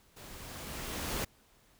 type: noise with level ramp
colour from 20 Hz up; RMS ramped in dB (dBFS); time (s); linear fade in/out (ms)
pink; -50 to -34; 0.16-1.25; 10
effects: pink hiss -65 dBFS RMS until 1.79 s